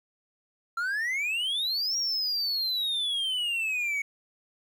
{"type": "exponential two-way sweep", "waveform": "triangle", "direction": "up then down", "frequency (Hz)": [1350, 5670, 2214], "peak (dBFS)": -25, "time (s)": [0.77, 4.02], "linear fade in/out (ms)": 5, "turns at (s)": 1.97, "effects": ["10-bit"]}